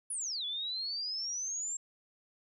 sine exponential two-way sweep, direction down then up, 10540 to 3388 to 7540 Hz, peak -34 dBFS, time 0.1-1.77 s, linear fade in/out 5 ms, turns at 0.45 s, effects none

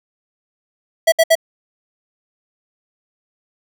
square tone bursts, 654 Hz, E5, 14 cents flat, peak -9 dBFS, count 3, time 1.07-1.354 s, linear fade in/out 10 ms, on 52 ms, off 64 ms, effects none

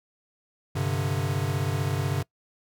square chord, G suspended fourth, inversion none, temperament equal, 98 / 130.81 / 146.83 Hz, G2 / C3 / D3, 0 / 0 / 0 cents, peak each -30 dBFS, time 0.75-2.23 s, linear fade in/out 10 ms, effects noise-tail reverb RT60 0.1 s tail -22 dB re dry

